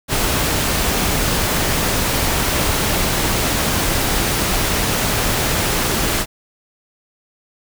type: noise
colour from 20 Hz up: pink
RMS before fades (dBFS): -18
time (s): 0.08-6.26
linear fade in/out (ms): 50
effects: none